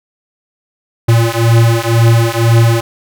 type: beating tone pair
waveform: square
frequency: 114.5 / 116.5 Hz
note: A#2 / A#2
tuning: -31 / -1 cents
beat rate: 2 Hz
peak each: -11 dBFS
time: 1.08-2.81 s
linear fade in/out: 10 ms
effects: none